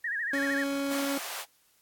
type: tone with vibrato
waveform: sine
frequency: 1760 Hz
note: A6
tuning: in tune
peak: -29 dBFS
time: 0.04-0.64 s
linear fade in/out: 5 ms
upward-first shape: sine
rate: 13 Hz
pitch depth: 140 cents each way
type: tone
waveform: 30% pulse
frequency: 278.4 Hz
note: C#4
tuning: 8 cents sharp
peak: -26 dBFS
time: 0.33-1.18 s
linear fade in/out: 5 ms
type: high-pass noise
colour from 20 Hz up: pink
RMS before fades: -38 dBFS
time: 0.88-1.46 s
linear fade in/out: 50 ms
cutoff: 640 Hz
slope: 24 dB/octave
effects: white hiss -66 dBFS RMS until 1.81 s + AAC 64 kbps